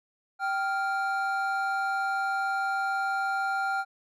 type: tone pair together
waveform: triangle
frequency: 779 / 1396.9 Hz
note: G5 / F6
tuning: -11 / 0 cents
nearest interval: minor seventh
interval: 1011 cents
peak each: -27 dBFS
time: 0.39-3.85 s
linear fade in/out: 50 ms
effects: none